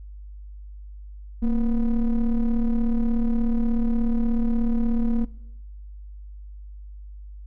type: ring-modulated tone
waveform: triangle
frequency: 124.3 Hz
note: B2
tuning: 12 cents sharp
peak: -13 dBFS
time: 1.42-5.25 s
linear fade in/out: 10 ms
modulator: 106 Hz
effects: noise-tail reverb RT60 0.9 s tail -22 dB re dry + added 50 Hz sine -37 dBFS peak until 7.46 s